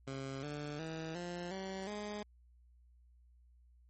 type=tone with pitch steps; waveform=15% pulse; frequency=135.2 / 147.44 / 160.78 / 175.33 / 191.2 / 208.5 Hz; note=C#3 / D3 / E3 / F3 / G3 / G#3; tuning=-43 / +7 / -43 / +7 / -43 / +7 cents; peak=-34 dBFS; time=0.07-2.23 s; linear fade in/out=5 ms; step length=360 ms; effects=added 60 Hz sine -61 dBFS peak until 3.89 s + MP3 32 kbps